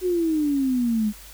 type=exponential sweep; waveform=sine; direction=down; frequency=372.8 to 206.3 Hz; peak=-19 dBFS; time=0.01-1.13 s; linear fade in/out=50 ms; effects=added 50 Hz sine -46 dBFS peak until 1.33 s + white hiss -45 dBFS RMS until 1.33 s